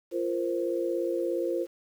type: chord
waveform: sine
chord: F suspended fourth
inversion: none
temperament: equal with one note detuned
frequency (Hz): 345 / 466.2 / 523.3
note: F4 / Bb4 / C5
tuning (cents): -21 / 0 / 0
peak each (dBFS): -29 / -33 / -31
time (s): 0.11-1.67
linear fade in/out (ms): 50
effects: 9-bit